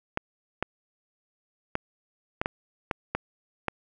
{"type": "clicks", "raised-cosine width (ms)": 0.5, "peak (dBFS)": -11, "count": 8, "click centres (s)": [0.174, 0.626, 1.754, 2.415, 2.459, 2.912, 3.15, 3.683], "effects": []}